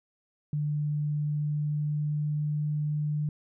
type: tone with pitch glide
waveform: sine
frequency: 148.6 to 149.72 Hz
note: D3 to D3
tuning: +21 to +34 cents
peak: -26 dBFS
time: 0.53-3.29 s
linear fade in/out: 2 ms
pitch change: +13 cents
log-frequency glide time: 1.16-2.64 s
effects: none